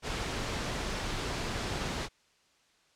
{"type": "noise", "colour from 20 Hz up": "pink", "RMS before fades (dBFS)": -34, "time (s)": [0.02, 2.09], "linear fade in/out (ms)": 50, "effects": ["white hiss -67 dBFS RMS until 2.95 s", "low-pass 6000 Hz 12 dB/octave"]}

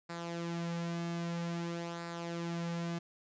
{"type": "tone with flanger", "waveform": "sawtooth", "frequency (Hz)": 169.9, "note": "F3", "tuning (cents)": -47, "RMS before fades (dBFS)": -38, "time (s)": [0.09, 2.99], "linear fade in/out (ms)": 10, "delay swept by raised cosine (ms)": [0.32, 3.82], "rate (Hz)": 0.51, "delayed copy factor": -0.55, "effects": ["resampled to 16000 Hz", "12-bit"]}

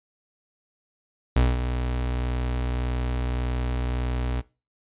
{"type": "tone with ADSR envelope", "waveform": "35% pulse", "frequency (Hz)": 61.74, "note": "B1", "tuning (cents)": 0, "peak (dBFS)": -14, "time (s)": [1.36, 4.42], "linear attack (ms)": 5, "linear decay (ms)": 200, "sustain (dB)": -9, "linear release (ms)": 27, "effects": ["noise-tail reverb RT60 0.3 s tail -20 dB re dry", "resampled to 8000 Hz"]}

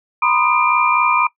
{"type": "tone cluster", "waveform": "sine", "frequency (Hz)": [964, 1028, 1232, 2380], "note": ["B5", "C6", "D#6", "D7"], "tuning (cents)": [-42, -31, -17, 22], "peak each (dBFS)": -18, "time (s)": [0.22, 1.27], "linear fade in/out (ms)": 5, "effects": ["noise-tail reverb RT60 0.1 s tail -19 dB re dry"]}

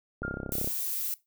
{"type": "click train", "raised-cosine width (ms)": 2, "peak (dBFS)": -21, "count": 16, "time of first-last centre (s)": [0.22, 0.675], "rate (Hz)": 33}
{"type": "tone with exponential decay", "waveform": "sine", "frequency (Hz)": 1405, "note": "F6", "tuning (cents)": 10, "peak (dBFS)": -31, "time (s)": [0.23, 0.74], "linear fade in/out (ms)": 5, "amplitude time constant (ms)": 110}
{"type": "noise", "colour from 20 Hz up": "violet", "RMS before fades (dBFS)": -32, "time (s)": [0.52, 1.14], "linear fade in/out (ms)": 0}
{"effects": ["noise-tail reverb RT60 0.2 s tail -19 dB re dry"]}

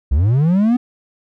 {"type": "linear sweep", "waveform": "triangle", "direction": "up", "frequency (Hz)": [59, 252.4], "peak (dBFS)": -9, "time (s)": [0.11, 0.77], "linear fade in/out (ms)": 10, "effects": []}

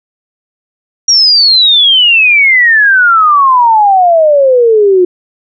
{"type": "exponential sweep", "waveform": "sine", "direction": "down", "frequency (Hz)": [5720, 353.7], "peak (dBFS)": -3, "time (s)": [1.08, 5.05], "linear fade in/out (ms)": 5, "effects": []}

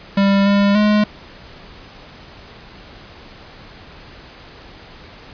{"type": "tone with pitch steps", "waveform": "square", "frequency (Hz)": [197.9, 200.8, 210], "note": ["G3", "G3", "G#3"], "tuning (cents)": [17, 42, 19], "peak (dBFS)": -12, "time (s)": [0.17, 1.04], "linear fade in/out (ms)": 5, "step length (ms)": 290, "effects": ["pink hiss -40 dBFS RMS until 5.33 s", "resampled to 11025 Hz"]}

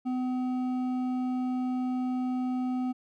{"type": "tone with hard clipping", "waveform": "triangle", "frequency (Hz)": 253.3, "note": "B3", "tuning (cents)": 44, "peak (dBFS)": -29, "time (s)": [0.05, 2.93], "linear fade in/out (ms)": 20, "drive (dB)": 11, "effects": []}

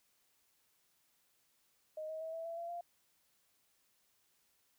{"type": "tone with pitch steps", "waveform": "sine", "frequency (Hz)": [622.3, 633.5, 645, 656.6, 668.5, 680.6, 692.9], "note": ["D#5", "D#5", "E5", "E5", "E5", "F5", "F5"], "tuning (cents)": [0, 31, -38, -7, 24, -45, -14], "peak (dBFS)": -40, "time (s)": [1.97, 2.81], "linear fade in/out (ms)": 5, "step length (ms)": 120, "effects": ["white hiss -75 dBFS RMS until 4.78 s"]}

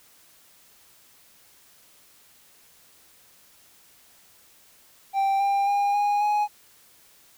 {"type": "tone with pitch steps", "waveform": "triangle", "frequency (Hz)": [784, 796.3, 808.8, 821.6, 834.5], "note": ["G5", "G5", "G#5", "G#5", "G#5"], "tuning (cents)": [0, 27, -46, -19, 8], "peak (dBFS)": -18, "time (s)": [5.13, 6.48], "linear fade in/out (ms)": 50, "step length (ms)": 270, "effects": ["white hiss -56 dBFS RMS until 7.37 s"]}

